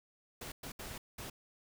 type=noise bursts at uneven times; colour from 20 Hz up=pink; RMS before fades=-45 dBFS; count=4; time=0.41-0.52 / 0.63-0.72 / 0.79-0.98 / 1.18-1.3 s; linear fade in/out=5 ms; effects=none